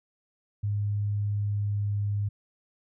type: tone with pitch glide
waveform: sine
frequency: 102.9 to 102.31 Hz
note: G#2 to G#2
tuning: -16 to -25 cents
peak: -25 dBFS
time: 0.63-2.29 s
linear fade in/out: 10 ms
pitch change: -9 cents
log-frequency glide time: 1.27-2 s
effects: none